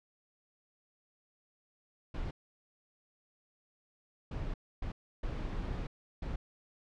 brown noise bursts at uneven times, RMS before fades -37 dBFS, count 5, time 2.14-2.31 / 4.31-4.54 / 4.82-4.92 / 5.23-5.87 / 6.22-6.36 s, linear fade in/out 5 ms, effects low-pass 4000 Hz 12 dB/octave

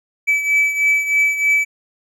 triangle beating tone pair, 2300 / 2303.2 Hz, D7 / D7, -37 / -34 cents, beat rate 3.2 Hz, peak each -13 / -19 dBFS, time 0.27-1.65 s, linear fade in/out 20 ms, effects none

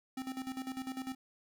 square tone with tremolo, 261.6 Hz, C4, in tune, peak -37 dBFS, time 0.17-1.15 s, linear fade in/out 5 ms, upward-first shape square, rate 10 Hz, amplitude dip 70%, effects none

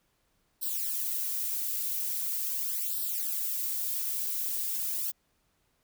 violet noise with flanger, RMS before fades -32 dBFS, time 0.61-5.12 s, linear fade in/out 20 ms, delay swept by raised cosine 0.22 to 3.52 ms, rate 0.42 Hz, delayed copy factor +0.75, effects pink hiss -73 dBFS RMS until 5.83 s

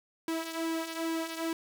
sawtooth tone with flanger, 327 Hz, E4, 14 cents flat, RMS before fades -34 dBFS, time 0.28-1.53 s, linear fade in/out 2 ms, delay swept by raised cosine 1.6 to 3.2 ms, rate 2.4 Hz, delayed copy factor -0.6, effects 10-bit

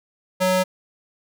square tone with high-pass filter, 185 Hz, F#3, in tune, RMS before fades -19 dBFS, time 0.4-0.64 s, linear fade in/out 20 ms, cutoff 380 Hz, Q 2.6, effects none

